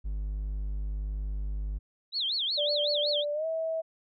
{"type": "tone", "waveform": "triangle", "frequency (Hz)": 50.7, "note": "G#1", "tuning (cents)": -41, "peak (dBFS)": -28, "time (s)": [0.04, 1.79], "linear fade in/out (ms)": 20}
{"type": "tone with vibrato", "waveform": "sine", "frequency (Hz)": 3721, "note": "A#7", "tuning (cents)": -4, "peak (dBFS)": -27, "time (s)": [2.12, 3.25], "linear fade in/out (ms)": 50, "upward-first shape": "sine", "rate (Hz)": 5.4, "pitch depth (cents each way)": 300}
{"type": "tone with pitch glide", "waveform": "sine", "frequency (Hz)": [587, 647.6], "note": ["D5", "E5"], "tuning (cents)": [-1, -31], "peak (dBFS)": -28, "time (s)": [2.57, 3.82], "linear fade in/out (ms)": 20, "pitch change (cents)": 170, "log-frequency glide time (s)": [3.33, 3.46]}
{"effects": []}